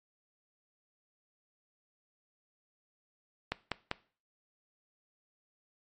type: click train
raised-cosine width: 0.3 ms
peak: -15 dBFS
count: 3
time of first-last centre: 3.52-3.914 s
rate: 5.08 Hz
effects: noise-tail reverb RT60 0.4 s tail -19 dB re dry + MP3 48 kbps